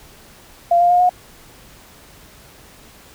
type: tone with pitch steps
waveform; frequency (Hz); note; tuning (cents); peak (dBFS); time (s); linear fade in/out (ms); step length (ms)
sine; 691 / 701.5 / 712.1 / 722.8; F5 / F5 / F5 / F#5; -19 / +8 / +33 / -41; -10; 0.71-1.094; 5; 96
effects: pink hiss -45 dBFS RMS until 3.14 s